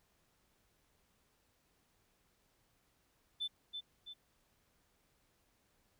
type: tone with echo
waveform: sine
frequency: 3525 Hz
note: A7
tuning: 2 cents sharp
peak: -34 dBFS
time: 3.4-3.48 s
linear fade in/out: 20 ms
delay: 330 ms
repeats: 2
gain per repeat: -6 dB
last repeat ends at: 4.14 s
effects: tanh soft clip ceiling -32 dBFS + pink hiss -75 dBFS RMS until 5.99 s